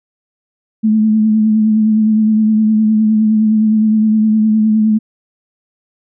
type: tone with vibrato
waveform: sine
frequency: 216.7 Hz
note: A3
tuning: 26 cents flat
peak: -8 dBFS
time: 0.83-4.99 s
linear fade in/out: 20 ms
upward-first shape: triangle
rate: 9.7 Hz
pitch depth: 35 cents each way
effects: none